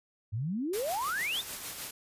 sine exponential sweep, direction up, 98 to 3811 Hz, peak -30 dBFS, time 0.32-1.42 s, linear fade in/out 20 ms
white noise with tremolo, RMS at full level -38 dBFS, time 0.73-1.91 s, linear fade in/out 5 ms, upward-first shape sine, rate 6.6 Hz, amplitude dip 40%
effects resampled to 32000 Hz

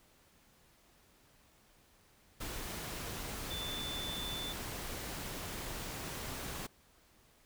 sine tone in noise, 3518 Hz, A7, 1 cent flat, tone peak -40 dBFS, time 3.5-4.53 s, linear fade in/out 10 ms, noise pink, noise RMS -42 dBFS, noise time 2.4-6.67 s, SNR -1 dB, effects pink hiss -66 dBFS RMS until 7.45 s

